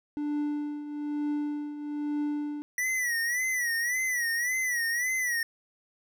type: tone with tremolo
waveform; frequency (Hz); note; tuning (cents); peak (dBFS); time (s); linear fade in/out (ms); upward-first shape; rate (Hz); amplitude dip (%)
triangle; 294.8; D4; +7; -24; 0.17-2.62; 0; triangle; 1.1; 70
type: tone with vibrato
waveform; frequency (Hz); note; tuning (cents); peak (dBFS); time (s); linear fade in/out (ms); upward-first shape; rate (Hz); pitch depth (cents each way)
square; 1944; B6; -28; -27; 2.78-5.43; 2; sine; 1.8; 100
effects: none